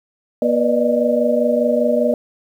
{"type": "tone cluster", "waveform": "sine", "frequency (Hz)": [240.5, 486.3, 588, 613], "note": ["B3", "B4", "D5", "D#5"], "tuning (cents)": [-46, -27, 2, -26], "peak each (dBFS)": -19, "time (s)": [0.42, 2.14], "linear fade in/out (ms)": 2, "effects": ["8-bit"]}